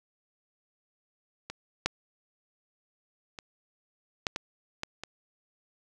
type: clicks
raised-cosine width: 0.2 ms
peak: -20 / -8 / -23 / -10 / -15 / -15 / -20 dBFS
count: 7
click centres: 1.5 / 1.86 / 3.388 / 4.268 / 4.361 / 4.834 / 5.036 s
effects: none